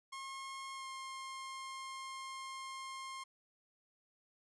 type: tone with pitch glide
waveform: sawtooth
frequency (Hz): 1077 to 1064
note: C6 to C6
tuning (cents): +50 to +29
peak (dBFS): -40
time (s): 0.12-3.24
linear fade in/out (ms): 10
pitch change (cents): -21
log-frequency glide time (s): 0.74-0.86
effects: resampled to 24000 Hz